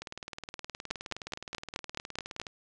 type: two click trains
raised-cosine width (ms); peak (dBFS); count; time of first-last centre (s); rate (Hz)
0.2; -15 / -22; 8 / 48; 0.91-2.399 / 0.02-2.468; 4.7 / 19.2
effects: resampled to 22050 Hz